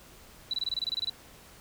sine tone bursts, 3951 Hz, B7, in tune, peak -27 dBFS, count 12, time 0.51-1.097 s, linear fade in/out 2 ms, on 26 ms, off 25 ms, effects pink hiss -53 dBFS RMS until 1.6 s

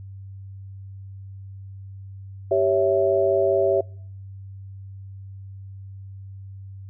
sine chord, C# diminished, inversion second, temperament equal, 392 / 554.4 / 659.3 Hz, G4 / C#5 / E5, 0 / 0 / 0 cents, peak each -21 dBFS, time 2.51-3.81 s, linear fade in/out 5 ms, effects noise-tail reverb RT60 0.6 s tail -26 dB re dry + added 97 Hz sine -36 dBFS peak until 6.89 s

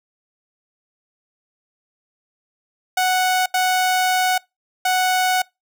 sawtooth tone bursts at uneven times, 740 Hz, F#5, in tune, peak -12 dBFS, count 3, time 2.97-3.46 / 3.54-4.38 / 4.85-5.42 s, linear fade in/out 5 ms, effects noise-tail reverb RT60 0.2 s tail -24 dB re dry

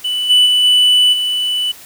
triangle tone with level steps, 2980 Hz, F#7, 12 cents sharp, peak -14 / -5 / -8 / -6 / -13 dBFS, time 0.04-1.72 s, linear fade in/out 10 ms, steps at 0.29 / 0.45 / 0.63 / 1.12 s, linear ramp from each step 20 ms, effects white hiss -38 dBFS RMS until 1.85 s

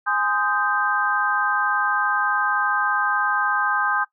sine chord, Ab major seventh, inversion none, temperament equal with one note detuned, 830.6 / 1034.5 / 1244.5 / 1568 Hz, Ab5 / C6 / Eb6 / G6, 0 / -20 / 0 / 0 cents, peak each -26 / -27 / -24 / -22 dBFS, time 0.06-4.05 s, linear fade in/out 20 ms, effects noise-tail reverb RT60 0.1 s tail -18 dB re dry

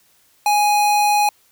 square tone, 830.6 Hz, G#5, in tune, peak -14 dBFS, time 0.46-1.29 s, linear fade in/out 2 ms, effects white hiss -57 dBFS RMS until 1.51 s

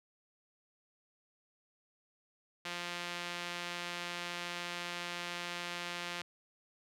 sawtooth tone with band-pass filter, 174.61 Hz, F3, in tune, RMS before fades -41 dBFS, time 2.65-6.22 s, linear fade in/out 5 ms, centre 2900 Hz, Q 0.9, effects none

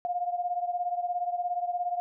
sine beating tone pair, 705 / 722 Hz, F5 / F#5, +16 / -43 cents, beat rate 17 Hz, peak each -29 / -33 dBFS, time 0.05-2 s, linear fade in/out 0 ms, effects none

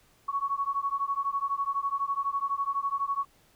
sine beating tone pair, 1108.7 / 1120.7 Hz, C#6 / C#6, 0 / +19 cents, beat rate 12 Hz, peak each -30 dBFS, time 0.28-3.25 s, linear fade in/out 10 ms, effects pink hiss -63 dBFS RMS until 3.55 s

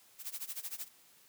blue noise with tremolo, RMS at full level -39 dBFS, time 0.18-0.89 s, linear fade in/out 50 ms, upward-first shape sine, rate 13 Hz, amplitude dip 90%, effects white hiss -63 dBFS RMS until 1.28 s + high-pass 80 Hz 12 dB/octave

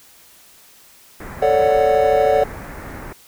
pink low-pass noise, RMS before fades -33 dBFS, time 1.2-3.13 s, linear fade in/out 5 ms, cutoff 2200 Hz, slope 48 dB/octave
triangle chord, D major seventh, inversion second, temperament equal with one note detuned, 441.8 / 554.4 / 587.3 / 740 Hz, A4 / C#5 / D5 / F#5, +7 / 0 / 0 / 0 cents, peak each -16 dBFS, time 1.42-2.44 s, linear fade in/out 5 ms
effects white hiss -48 dBFS RMS until 3.27 s

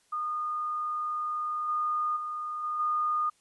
sine tone with level steps, 1224 Hz, D#6, 29 cents flat, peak -29 / -26 / -32 / -29 / -25 dBFS, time 0.12-3.3 s, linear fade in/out 10 ms, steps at 1.68 / 2.16 / 2.63 / 2.79 s, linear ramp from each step 10 ms, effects white hiss -67 dBFS RMS until 3.4 s + resampled to 24000 Hz

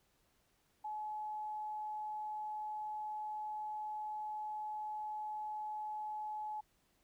sine tone, 852 Hz, G#5, 44 cents sharp, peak -39 dBFS, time 0.84-6.61 s, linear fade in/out 10 ms, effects pink hiss -75 dBFS RMS until 7.03 s

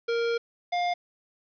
square tone pair in turn, 466.2 / 706 Hz, A#4 / F5, 0 / +19 cents, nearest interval perfect fifth, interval 719 cents, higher second, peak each -25 / -25 dBFS, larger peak neither, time 0.08-0.38 / 0.72-0.94 s, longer first, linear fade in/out 10 ms, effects resampled to 11025 Hz + 9-bit

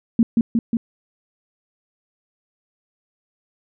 sine tone with echo, 230 Hz, A#3, 23 cents flat, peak -10 dBFS, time 0.19-0.23 s, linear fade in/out 2 ms, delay 180 ms, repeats 3, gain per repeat -2 dB, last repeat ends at 0.77 s, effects none

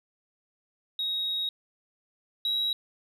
sine tone pair in turn, 3782 / 3859 Hz, A#7 / B7, +24 / -41 cents, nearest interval unison, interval 35 cents, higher second, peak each -26 / -23 dBFS, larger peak second, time 0.99-1.49 / 2.45-2.73 s, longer first, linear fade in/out 2 ms, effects tanh soft clip ceiling -23 dBFS

